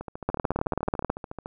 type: two click trains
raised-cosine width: 1 ms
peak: -10 / -21 dBFS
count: 16 / 21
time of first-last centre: 0.29-1.101 / 0.01-1.459 s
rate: 18.5 / 13.8 Hz
effects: none